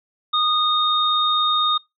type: tone pair together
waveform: sine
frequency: 1235 / 3696 Hz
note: D#6 / A#7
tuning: -13 / -16 cents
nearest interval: octave + perfect fifth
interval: 1897 cents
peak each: -19 / -19 dBFS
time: 0.33-1.78 s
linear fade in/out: 10 ms
effects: noise-tail reverb RT60 0.2 s tail -24 dB re dry